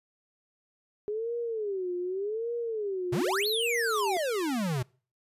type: tone with vibrato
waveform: sine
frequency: 410 Hz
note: G#4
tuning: 22 cents flat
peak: -29 dBFS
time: 1.08-4.17 s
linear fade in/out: 0 ms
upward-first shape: sine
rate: 0.85 Hz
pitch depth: 250 cents each way
type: exponential two-way sweep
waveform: square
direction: up then down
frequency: 110 to 4435 to 118.2 Hz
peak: -28 dBFS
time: 3.12-4.83 s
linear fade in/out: 10 ms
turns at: 3.47 s
type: noise with exponential growth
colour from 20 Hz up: blue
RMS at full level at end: -41 dBFS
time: 3.5-4.01 s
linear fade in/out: 5 ms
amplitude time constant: 110 ms
effects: noise-tail reverb RT60 0.4 s tail -25 dB re dry + resampled to 32000 Hz